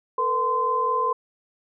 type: tone cluster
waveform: sine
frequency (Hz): 447.7 / 492.5 / 1032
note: A4 / B4 / C6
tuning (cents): +30 / -5 / -24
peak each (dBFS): -29 / -29 / -21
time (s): 0.18-1.13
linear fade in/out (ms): 5
effects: none